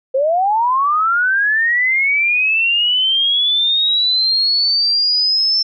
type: linear sweep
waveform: sine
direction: up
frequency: 511 to 5350 Hz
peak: -12 dBFS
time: 0.14-5.63 s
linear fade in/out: 10 ms
effects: none